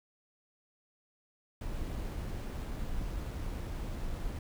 brown noise with sample-and-hold, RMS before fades -37 dBFS, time 1.61-4.39 s, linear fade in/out 2 ms, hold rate 11025 Hz, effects none

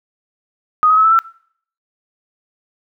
sine tone with pitch steps, 1245 / 1268.2 / 1291.9 / 1316 / 1340.5 Hz, D#6 / D#6 / E6 / E6 / E6, +1 / +33 / -35 / -3 / +29 cents, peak -8 dBFS, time 0.83-1.19 s, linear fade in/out 0 ms, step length 72 ms, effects noise-tail reverb RT60 0.6 s tail -23 dB re dry

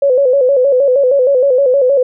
sine tone with vibrato, 531 Hz, C5, 25 cents sharp, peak -7 dBFS, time 0.02-2.03 s, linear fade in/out 5 ms, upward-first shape square, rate 6.4 Hz, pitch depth 90 cents each way, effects none

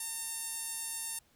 sawtooth tone with band-pass filter, 908 Hz, A#5, 46 cents flat, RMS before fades -39 dBFS, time 0-1.19 s, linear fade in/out 5 ms, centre 10000 Hz, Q 3, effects pink hiss -68 dBFS RMS until 1.35 s

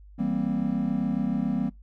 triangle chord, C dominant seventh, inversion first, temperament equal with one note detuned, 164.81 / 196 / 234.4 / 261.6 Hz, E3 / G3 / Bb3 / C4, 0 / 0 / +10 / 0 cents, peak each -31 / -27 / -26 / -28 dBFS, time 0.18-1.7 s, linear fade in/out 20 ms, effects noise-tail reverb RT60 0.2 s tail -24 dB re dry + added 50 Hz sine -46 dBFS peak until 1.82 s

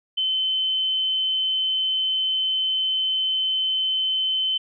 sine tone, 3063 Hz, G7, 41 cents flat, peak -20 dBFS, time 0.17-4.58 s, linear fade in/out 10 ms, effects none

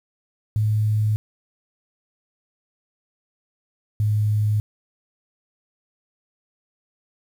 sine tone pair in turn, 107.3 / 105.88 Hz, A2 / G#2, -43 / +34 cents, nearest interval unison, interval 23 cents, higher first, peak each -17 dBFS, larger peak neither, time 0.56-1.16 / 4-4.6 s, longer neither, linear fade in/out 0 ms, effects 8-bit

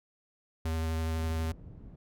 square tone with vibrato, 80.7 Hz, E2, 36 cents flat, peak -30 dBFS, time 0.65-1.52 s, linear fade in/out 5 ms, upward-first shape triangle, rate 12 Hz, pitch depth 13 cents each way
white low-pass noise, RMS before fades -48 dBFS, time 1.15-1.96 s, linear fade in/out 5 ms, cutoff 160 Hz, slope 12 dB/octave
effects none

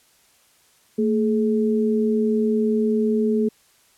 sine tone pair together, 224.3 / 423.8 Hz, A3 / G#4, +34 / +35 cents, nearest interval major seventh, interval 1101 cents, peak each -19 / -21 dBFS, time 0.98-3.49 s, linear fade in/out 10 ms, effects white hiss -58 dBFS RMS until 3.97 s + low-pass 12000 Hz 12 dB/octave

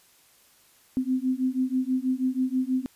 sine beating tone pair, 254.9 / 261.1 Hz, C4 / C4, -45 / -3 cents, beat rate 6.2 Hz, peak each -26 dBFS, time 0.97-2.86 s, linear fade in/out 0 ms, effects white hiss -59 dBFS RMS until 2.95 s + resampled to 32000 Hz

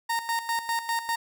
30% pulse tone with tremolo, 924 Hz, A#5, 16 cents flat, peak -22 dBFS, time 0.09-1.16 s, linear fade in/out 10 ms, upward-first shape square, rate 5 Hz, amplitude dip 70%, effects none

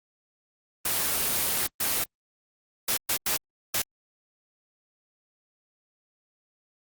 white noise bursts at uneven times, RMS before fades -26 dBFS, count 6, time 0.85-1.67 / 1.8-2.04 / 2.88-2.97 / 3.09-3.17 / 3.26-3.37 / 3.74-3.82 s, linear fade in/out 5 ms, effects Opus 24 kbps

